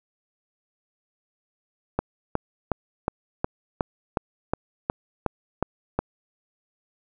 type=click train; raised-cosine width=1 ms; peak=-8 dBFS; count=12; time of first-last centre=1.99-5.99 s; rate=2.75 Hz; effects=none